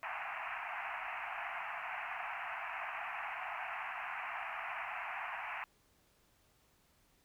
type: band-pass noise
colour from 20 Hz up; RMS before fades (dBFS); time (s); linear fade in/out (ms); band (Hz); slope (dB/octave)
pink; -42; 0.03-5.64; 0; 680 to 2700; 96
effects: pink hiss -71 dBFS RMS until 7.24 s